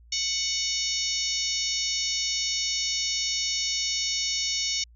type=harmonic tone with a mistuned harmonic; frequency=740 Hz; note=F#5; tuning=in tune; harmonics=3 / 4 / 5 / 6 / 7 / 8 / 9; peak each=-35 / -35 / -33 / -34 / -30 / -33 / -34 dBFS; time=0.12-4.84 s; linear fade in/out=5 ms; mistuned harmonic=7; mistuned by=+78 cents; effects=added 58 Hz sine -50 dBFS peak until 4.95 s